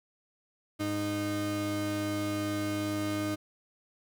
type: tone pair together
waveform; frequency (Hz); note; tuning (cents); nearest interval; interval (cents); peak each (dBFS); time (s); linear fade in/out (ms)
35% pulse; 102.6 / 307.5; G#2 / D#4; -21 / -20; octave + perfect fifth; 1901; -35 / -29; 0.79-3.36; 20
effects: none